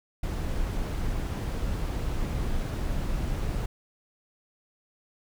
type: noise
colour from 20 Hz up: brown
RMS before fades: -29 dBFS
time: 0.23-3.66 s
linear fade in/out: 5 ms
effects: none